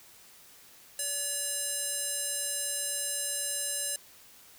square tone with band-pass filter, 571 Hz, D5, 49 cents flat, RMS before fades -33 dBFS, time 0.99-3.96 s, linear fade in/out 2 ms, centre 9300 Hz, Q 2.5, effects white hiss -55 dBFS RMS until 4.58 s

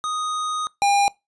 square tone pair in turn, 1244.5 / 805.9 Hz, D#6 / G5, 0 / +48 cents, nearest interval minor sixth, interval 752 cents, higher first, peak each -24 / -16 dBFS, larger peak second, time 0.04-0.67 / 0.82-1.08 s, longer first, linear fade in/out 0 ms, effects noise-tail reverb RT60 0.2 s tail -23 dB re dry + resampled to 22050 Hz

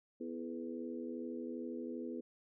harmonic tone with a mistuned harmonic, 82.6 Hz, E2, 4 cents sharp, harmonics 3 / 4 / 5 / 6, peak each -43 / -45 / -47 / -49 dBFS, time 0.2-2.21 s, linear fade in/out 10 ms, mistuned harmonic 5, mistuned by +42 cents, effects none

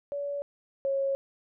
sine tone pair in turn, 570 / 547 Hz, C#5 / C#5, +48 / -23 cents, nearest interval minor second, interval 71 cents, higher first, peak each -30 / -25 dBFS, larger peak second, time 0.12-0.42 / 0.85-1.15 s, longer neither, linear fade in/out 0 ms, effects none

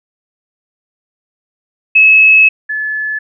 sine tone pair in turn, 2584 / 1724.6 Hz, E7 / A6, -35 / -35 cents, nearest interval perfect fifth, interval 700 cents, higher first, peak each -3 / -15 dBFS, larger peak first, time 1.95-2.49 / 2.69-3.19 s, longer first, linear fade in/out 10 ms, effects none

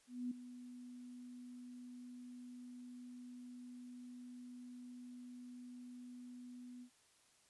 sine tone with ADSR envelope, 246.9 Hz, B3, in tune, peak -37 dBFS, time 0.07-6.9 s, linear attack 240 ms, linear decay 7 ms, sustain -13 dB, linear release 83 ms, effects white hiss -71 dBFS RMS until 7.49 s + resampled to 24000 Hz

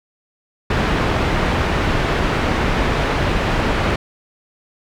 pink low-pass noise, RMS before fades -18 dBFS, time 0.7-3.96 s, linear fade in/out 5 ms, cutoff 2500 Hz, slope 12 dB/octave, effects none

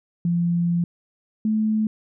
sine tone pair in turn, 172 / 216.7 Hz, F3 / A3, -26 / -26 cents, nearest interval major third, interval 400 cents, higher second, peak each -18 dBFS, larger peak neither, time 0.25-0.84 / 1.45-1.87 s, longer first, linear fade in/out 2 ms, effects none

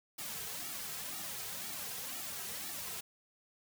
white noise with flanger, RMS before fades -42 dBFS, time 0.18-3.01 s, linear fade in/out 10 ms, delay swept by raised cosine 1.9 to 3.5 ms, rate 2 Hz, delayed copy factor -0.9, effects none

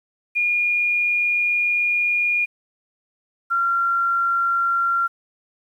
sine tone pair in turn, 2429 / 1375.1 Hz, D#7 / F6, -42 / -27 cents, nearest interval minor seventh, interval 985 cents, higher first, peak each -17 dBFS, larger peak neither, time 0.35-2.46 / 3.5-5.08 s, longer first, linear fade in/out 20 ms, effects 9-bit

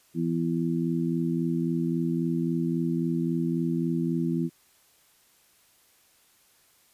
harmonic tone, 83.7 Hz, E2, 27 cents sharp, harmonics 2 / 3 / 4, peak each -27 / -29 / -30 dBFS, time 0.14-4.5 s, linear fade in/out 50 ms, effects white hiss -62 dBFS RMS until 6.93 s + resampled to 32000 Hz

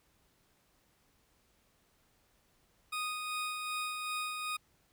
20% pulse tone with tremolo, 1242 Hz, D#6, 3 cents flat, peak -29 dBFS, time 2.92-4.57 s, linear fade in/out 10 ms, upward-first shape sine, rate 2.6 Hz, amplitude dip 35%, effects pink hiss -71 dBFS RMS until 4.92 s

